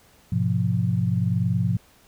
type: chord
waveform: sine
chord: F diminished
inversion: first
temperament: just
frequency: 104.77 / 125.72 / 174.61 Hz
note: Ab2 / Cb3 / F3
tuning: +16 / +31 / 0 cents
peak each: -24 dBFS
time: 0.32-1.77 s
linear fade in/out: 5 ms
effects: pink hiss -56 dBFS RMS until 2.07 s